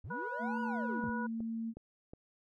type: linear two-way sweep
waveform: triangle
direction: up then down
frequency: 66.1 to 987.8 to 66.1 Hz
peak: -40 dBFS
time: 0.04-1.1 s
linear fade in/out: 5 ms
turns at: 0.61 s
type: harmonic tone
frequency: 487.3 Hz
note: B4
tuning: 23 cents flat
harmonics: 1 / 2 / 3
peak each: -44 / -40 / -41 dBFS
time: 0.1-1.27 s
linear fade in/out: 10 ms
type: tone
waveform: sine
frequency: 226.7 Hz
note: A#3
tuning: 48 cents flat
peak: -35 dBFS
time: 0.39-1.74 s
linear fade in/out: 50 ms
type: click train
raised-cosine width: 2 ms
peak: -34 dBFS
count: 4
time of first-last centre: 1.04-2.135 s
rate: 2.74 Hz
effects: none